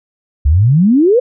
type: exponential sweep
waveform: sine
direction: up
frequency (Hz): 65.41 to 523.3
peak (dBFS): -6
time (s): 0.45-1.2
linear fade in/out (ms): 10
effects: none